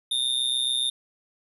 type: tone with amplitude modulation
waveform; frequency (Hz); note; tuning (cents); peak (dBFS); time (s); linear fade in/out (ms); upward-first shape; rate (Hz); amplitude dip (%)
square; 3638; A#7; -43; -20; 0.11-0.9; 5; sine; 127; 80
effects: resampled to 32000 Hz